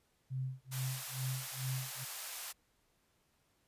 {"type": "tone with tremolo", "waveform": "sine", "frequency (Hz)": 130.81, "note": "C3", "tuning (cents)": 0, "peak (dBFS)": -34, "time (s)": [0.3, 2.05], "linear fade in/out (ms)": 20, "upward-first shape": "sine", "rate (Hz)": 2.3, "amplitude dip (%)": 100}
{"type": "high-pass noise", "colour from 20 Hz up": "white", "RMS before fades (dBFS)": -43, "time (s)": [0.71, 2.53], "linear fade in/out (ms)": 20, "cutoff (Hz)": 590, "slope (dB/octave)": 24}
{"effects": ["pink hiss -75 dBFS RMS until 3.67 s", "resampled to 32000 Hz"]}